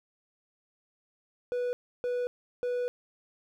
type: tone bursts at uneven times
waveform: triangle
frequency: 491.2 Hz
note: B4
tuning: 9 cents flat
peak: -26 dBFS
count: 3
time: 1.52-1.73 / 2.04-2.27 / 2.63-2.88 s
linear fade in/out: 0 ms
effects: none